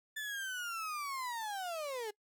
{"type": "linear sweep", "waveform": "35% pulse", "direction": "down", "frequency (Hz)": [1760, 408.2], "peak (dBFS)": -36, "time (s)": [0.16, 2.11], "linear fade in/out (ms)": 10, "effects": ["noise-tail reverb RT60 0.1 s tail -22 dB re dry"]}